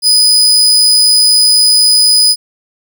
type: tone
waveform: 35% pulse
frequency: 4978 Hz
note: D#8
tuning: in tune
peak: -4 dBFS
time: 0.02-2.36 s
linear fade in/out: 50 ms
effects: none